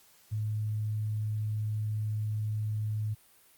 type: tone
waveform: sine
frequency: 107.2 Hz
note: A2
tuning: 45 cents flat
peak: -29 dBFS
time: 0.31-3.15 s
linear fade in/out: 20 ms
effects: white hiss -61 dBFS RMS until 3.57 s + Opus 48 kbps